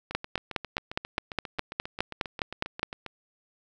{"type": "two click trains", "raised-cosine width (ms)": 0.3, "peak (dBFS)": [-10, -20], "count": [14, 23], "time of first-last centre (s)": [[0.15, 2.83], [0.11, 3.063]], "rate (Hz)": [4.85, 7.45], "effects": []}